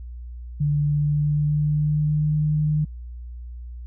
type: tone with pitch glide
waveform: sine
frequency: 146.83 to 151.92 Hz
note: D3 to D#3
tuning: 0 to -41 cents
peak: -18 dBFS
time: 0.6-2.85 s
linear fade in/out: 10 ms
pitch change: +59 cents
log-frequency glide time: 0.79-2.35 s
effects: added 60 Hz sine -33 dBFS peak until 3.86 s